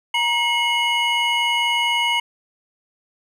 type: tone cluster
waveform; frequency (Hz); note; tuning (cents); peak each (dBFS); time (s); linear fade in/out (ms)
triangle; 942 / 2162 / 2931; A#5 / C#7 / F#7; +18 / -44 / -17; -20; 0.14-2.2; 5
effects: none